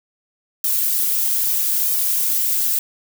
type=noise with flanger; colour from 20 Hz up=violet; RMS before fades=-19 dBFS; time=0.64-2.79 s; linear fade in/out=2 ms; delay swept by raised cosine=1.6 to 6.6 ms; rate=0.79 Hz; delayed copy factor=+0.85; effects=none